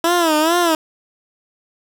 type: tone with vibrato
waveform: 15% pulse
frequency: 327.4 Hz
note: E4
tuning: 12 cents flat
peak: -7 dBFS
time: 0.04-0.75 s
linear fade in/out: 2 ms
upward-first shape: sine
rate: 2.3 Hz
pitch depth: 130 cents each way
effects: none

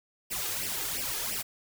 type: noise with flanger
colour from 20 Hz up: white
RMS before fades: -33 dBFS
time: 0.3-1.43 s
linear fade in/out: 20 ms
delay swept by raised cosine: 0.37 to 2.47 ms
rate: 2.9 Hz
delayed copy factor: +0.8
effects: none

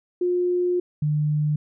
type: tone pair in turn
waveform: sine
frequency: 356.8 / 150.02 Hz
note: F4 / D3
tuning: +37 / +37 cents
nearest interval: octave + minor third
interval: 1500 cents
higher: first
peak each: -19 dBFS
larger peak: neither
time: 0.21-0.8 / 1.02-1.56 s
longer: first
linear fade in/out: 5 ms
effects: none

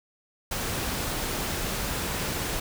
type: noise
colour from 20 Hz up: pink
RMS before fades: -30 dBFS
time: 0.51-2.6 s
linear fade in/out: 5 ms
effects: none

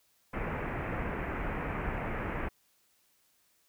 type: low-pass noise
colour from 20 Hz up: pink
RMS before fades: -35 dBFS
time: 0.33-2.49 s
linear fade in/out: 10 ms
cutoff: 2400 Hz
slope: 48 dB/octave
effects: white hiss -70 dBFS RMS until 3.68 s

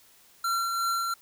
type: tone with tremolo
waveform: square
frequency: 1365 Hz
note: F6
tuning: 40 cents flat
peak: -25 dBFS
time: 0.44-1.14 s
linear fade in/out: 5 ms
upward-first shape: triangle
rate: 2.8 Hz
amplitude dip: 35%
effects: white hiss -58 dBFS RMS until 1.21 s

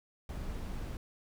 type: noise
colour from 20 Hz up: brown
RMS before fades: -39 dBFS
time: 0.29-0.97 s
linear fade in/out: 2 ms
effects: none

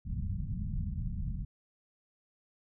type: low-pass noise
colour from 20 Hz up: pink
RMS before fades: -35 dBFS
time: 0.05-1.45 s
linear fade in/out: 10 ms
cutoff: 200 Hz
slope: 48 dB/octave
effects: none

